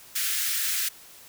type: high-pass noise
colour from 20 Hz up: white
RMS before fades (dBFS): -27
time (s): 0.15-0.89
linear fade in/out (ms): 10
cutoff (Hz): 1400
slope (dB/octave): 48
effects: white hiss -49 dBFS RMS until 1.28 s